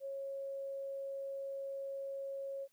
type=tone; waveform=sine; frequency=548 Hz; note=C#5; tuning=20 cents flat; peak=-39 dBFS; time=0-2.68 s; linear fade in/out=50 ms; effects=white hiss -75 dBFS RMS until 2.72 s